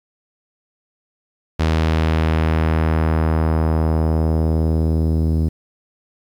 sawtooth tone with low-pass filter sweep, 79.8 Hz, D#2, 44 cents sharp, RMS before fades -17 dBFS, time 1.59-5.49 s, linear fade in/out 10 ms, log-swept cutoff 4800 to 280 Hz, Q 0.93, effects 8-bit

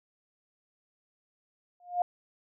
sine tone with exponential growth, 710 Hz, F5, 28 cents sharp, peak -20 dBFS, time 1.8-2.02 s, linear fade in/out 2 ms, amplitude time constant 47 ms, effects none

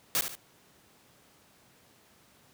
white noise with echo, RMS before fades -27 dBFS, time 0.15-0.21 s, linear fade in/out 0 ms, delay 71 ms, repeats 2, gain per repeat -8 dB, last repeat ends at 0.352 s, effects pink hiss -61 dBFS RMS until 2.53 s + high-pass 100 Hz 12 dB/octave

